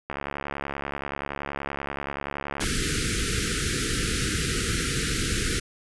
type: click train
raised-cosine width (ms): 0.5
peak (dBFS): -15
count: 180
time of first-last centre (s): 0.1-2.639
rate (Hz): 70.5
type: band-stop noise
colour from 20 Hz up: pink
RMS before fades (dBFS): -26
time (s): 2.6-5.6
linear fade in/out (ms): 10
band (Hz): 480 to 1300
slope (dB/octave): 96
effects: resampled to 24000 Hz